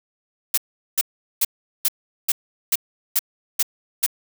blue noise bursts, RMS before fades -18 dBFS, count 9, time 0.54-4.064 s, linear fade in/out 5 ms, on 36 ms, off 400 ms, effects none

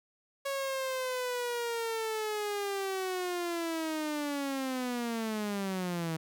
sawtooth linear sweep, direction down, 554.4 to 158.7 Hz, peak -28 dBFS, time 0.45-6.17 s, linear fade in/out 10 ms, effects none

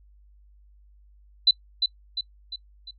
sine tone with echo, 4009 Hz, B7, 25 cents sharp, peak -13 dBFS, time 1.47-1.51 s, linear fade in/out 5 ms, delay 350 ms, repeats 4, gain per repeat -6 dB, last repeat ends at 2.91 s, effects noise-tail reverb RT60 0.1 s tail -24 dB re dry + added 50 Hz sine -52 dBFS peak until 2.98 s

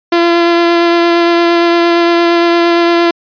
sawtooth tone with vibrato, 341.4 Hz, F4, 39 cents flat, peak -3 dBFS, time 0.12-3.11 s, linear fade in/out 5 ms, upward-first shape sine, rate 8.7 Hz, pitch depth 10 cents each way, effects resampled to 11025 Hz

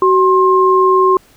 sine tone pair together, 376 / 1063.5 Hz, F#4 / C6, +28 / +28 cents, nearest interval octave + tritone, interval 1800 cents, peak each -10 dBFS, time 0.02-1.17 s, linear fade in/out 2 ms, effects pink hiss -48 dBFS RMS until 1.36 s

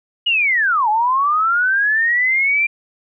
sine linear two-way sweep, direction down then up, 2925 to 830.6 to 2385 Hz, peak -13 dBFS, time 0.26-2.67 s, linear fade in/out 10 ms, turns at 0.89 s, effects none

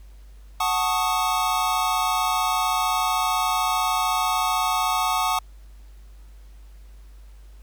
square chord, D# half-diminished seventh, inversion first, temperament equal, 740 / 880 / 1108.7 / 1244.5 Hz, F#5 / A5 / C#6 / D#6, 0 / 0 / 0 / 0 cents, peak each -27 dBFS, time 0.6-5.39 s, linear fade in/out 5 ms, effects added 50 Hz sine -42 dBFS peak until 7.62 s + pink hiss -60 dBFS RMS until 7.62 s

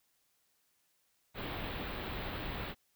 pink band-stop noise, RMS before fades -40 dBFS, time 1.34-2.75 s, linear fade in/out 50 ms, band 4000 to 16000 Hz, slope 48 dB/octave, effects white hiss -75 dBFS RMS until 2.95 s

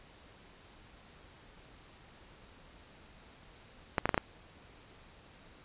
clicks, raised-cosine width 0.5 ms, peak -12 dBFS, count 5, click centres 3.982 / 4.056 / 4.092 / 4.144 / 4.178 s, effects pink hiss -57 dBFS RMS until 5.64 s + resampled to 8000 Hz

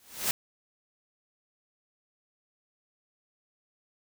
white noise with exponential growth, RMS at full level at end -24 dBFS, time 0-0.31 s, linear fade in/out 1 ms, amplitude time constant 66 ms, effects none

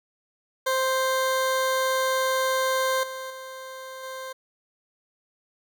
20% pulse tone with level steps, 523.3 Hz, C5, in tune, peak -17 / -28 / -32 / -29 dBFS, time 0.66-4.33 s, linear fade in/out 10 ms, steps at 3.03 / 3.3 / 4.03 s, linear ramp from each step 5 ms, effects none

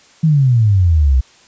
sine exponential sweep, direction down, 164.81 to 61.8 Hz, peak -8 dBFS, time 0.23-1.21 s, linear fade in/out 10 ms, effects white hiss -47 dBFS RMS until 1.47 s + resampled to 16000 Hz

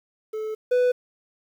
triangle tone pair in turn, 434.2 / 496.5 Hz, A4 / B4, -23 / +9 cents, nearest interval major second, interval 232 cents, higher second, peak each -25 / -15 dBFS, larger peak second, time 0.33-0.55 / 0.71-0.92 s, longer first, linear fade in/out 10 ms, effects 9-bit

